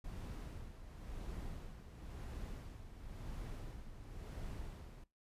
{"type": "noise with tremolo", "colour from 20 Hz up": "brown", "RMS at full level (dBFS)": -45, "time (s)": [0.04, 5.04], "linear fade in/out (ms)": 5, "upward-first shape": "sine", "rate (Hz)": 0.96, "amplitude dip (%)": 60, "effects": ["noise-tail reverb RT60 0.2 s tail -19 dB re dry", "resampled to 32000 Hz"]}